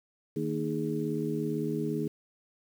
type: harmonic tone with a mistuned harmonic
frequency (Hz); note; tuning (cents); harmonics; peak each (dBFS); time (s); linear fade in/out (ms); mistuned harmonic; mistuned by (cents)
77.78; D#2; 0; 2 / 3 / 4 / 5; -34 / -34 / -34 / -34; 0.36-2.08; 5; 5; +120
effects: 9-bit